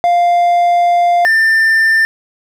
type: tone pair in turn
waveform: triangle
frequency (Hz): 698.5 / 1789.3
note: F5 / A6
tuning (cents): 0 / +29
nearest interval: octave + major third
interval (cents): 1629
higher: second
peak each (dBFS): -6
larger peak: neither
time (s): 0.04-1.25 / 1.25-2.05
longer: first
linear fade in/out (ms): 0
effects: none

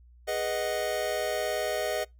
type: chord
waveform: square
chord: G# minor seventh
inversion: none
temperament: equal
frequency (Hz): 415.3 / 493.9 / 622.3 / 740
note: G#4 / B4 / D#5 / F#5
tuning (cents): 0 / 0 / 0 / 0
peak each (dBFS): -36 / -35 / -31 / -37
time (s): 0.27-2.05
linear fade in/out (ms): 20
effects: noise-tail reverb RT60 0.2 s tail -25 dB re dry + added 60 Hz sine -52 dBFS peak until 2.19 s

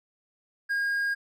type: tone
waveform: triangle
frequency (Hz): 1626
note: G#6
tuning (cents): -37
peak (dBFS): -23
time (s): 0.69-1.15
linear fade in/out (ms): 20
effects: none

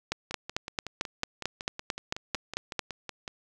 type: two click trains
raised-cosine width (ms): 0.2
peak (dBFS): -11 / -19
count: 13 / 17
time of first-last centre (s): 0.12-2.793 / 0.31-3.278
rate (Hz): 4.49 / 5.39
effects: none

